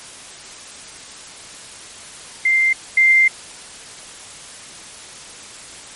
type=tone pair in turn; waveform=sine; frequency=2093 / 2093 Hz; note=C7 / C7; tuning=0 / 0 cents; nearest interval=unison; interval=0 cents; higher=neither; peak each=-12 / -9 dBFS; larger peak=second; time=2.45-2.73 / 2.97-3.28 s; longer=second; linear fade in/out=5 ms; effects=white hiss -37 dBFS RMS until 5.95 s + MP3 48 kbps